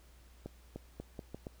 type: accelerating click train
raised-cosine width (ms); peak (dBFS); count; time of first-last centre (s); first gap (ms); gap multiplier
2; -28; 6; 0.46-1.468; 300; 0.8
effects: added 60 Hz sine -57 dBFS peak until 1.6 s + pink hiss -65 dBFS RMS until 1.6 s